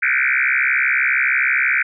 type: tone with frequency modulation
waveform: sine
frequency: 1921 Hz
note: B6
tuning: 48 cents flat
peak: -14 dBFS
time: 0.02-1.83 s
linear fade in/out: 10 ms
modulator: 66.3 Hz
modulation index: 7.1
effects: none